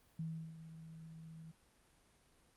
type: tone with ADSR envelope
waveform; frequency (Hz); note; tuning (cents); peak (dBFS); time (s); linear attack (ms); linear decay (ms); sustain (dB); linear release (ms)
sine; 161.4; E3; -36; -38; 0.19-1.52; 5; 330; -12; 15
effects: pink hiss -70 dBFS RMS until 2.56 s + Opus 32 kbps